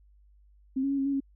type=tone with pitch steps; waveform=sine; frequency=264.5 / 275.6 / 277.8 / 271.1 / 279 / 273.4 Hz; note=C4 / C#4 / C#4 / C#4 / C#4 / C#4; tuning=+19 / -10 / +4 / -38 / +11 / -24 cents; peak=-25 dBFS; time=0.76-1.204 s; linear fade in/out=10 ms; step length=74 ms; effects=added 50 Hz sine -56 dBFS peak until 1.35 s